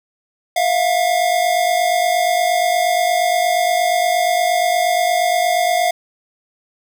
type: tone pair together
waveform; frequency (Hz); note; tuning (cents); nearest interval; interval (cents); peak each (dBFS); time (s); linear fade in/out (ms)
square; 661.5 / 710; E5 / F5; +6 / +28; minor second; 122; -20 / -16; 0.56-5.91; 5
effects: none